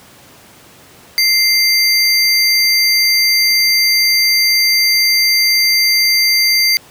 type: tone pair together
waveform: square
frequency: 2093 / 4709 Hz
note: C7 / D8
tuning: 0 / +4 cents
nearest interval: octave + major second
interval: 1404 cents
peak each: -15 / -12 dBFS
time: 1.18-6.77 s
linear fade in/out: 0 ms
effects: pink hiss -42 dBFS RMS until 6.9 s + high-pass 100 Hz 12 dB/octave